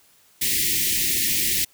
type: band-stop noise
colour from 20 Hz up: white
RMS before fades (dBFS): -22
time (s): 0.41-1.65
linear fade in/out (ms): 10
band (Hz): 400 to 1800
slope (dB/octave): 96
effects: white hiss -57 dBFS RMS until 1.73 s